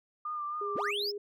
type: tone with vibrato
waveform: sine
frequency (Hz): 1200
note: D6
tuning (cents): +37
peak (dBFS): -33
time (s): 0.25-0.91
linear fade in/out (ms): 5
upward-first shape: sine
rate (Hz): 3.7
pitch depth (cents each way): 35
type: tone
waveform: sine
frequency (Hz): 409.5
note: G#4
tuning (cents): -24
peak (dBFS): -35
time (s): 0.61-1.18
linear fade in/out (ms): 5
type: linear sweep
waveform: triangle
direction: up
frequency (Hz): 55 to 5410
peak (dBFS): -30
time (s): 0.75-1.12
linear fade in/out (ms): 20
effects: none